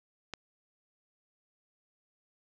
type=click; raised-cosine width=0.2 ms; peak=-20 dBFS; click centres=0.337 s; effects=low-pass 7000 Hz 12 dB/octave + 10-bit